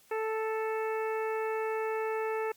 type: harmonic tone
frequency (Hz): 440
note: A4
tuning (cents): 0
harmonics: 1 / 2 / 3 / 4 / 5 / 6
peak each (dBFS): -31 / -37 / -41 / -43 / -45 / -47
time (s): 0.11-2.52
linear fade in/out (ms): 5
effects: white hiss -62 dBFS RMS until 2.56 s + Opus 48 kbps